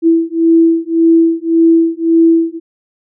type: beating tone pair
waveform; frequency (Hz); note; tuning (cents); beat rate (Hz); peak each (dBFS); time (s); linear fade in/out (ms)
sine; 329.1 / 330.9; E4 / E4; -3 / +7; 1.8; -10; 0.02-2.6; 50
effects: none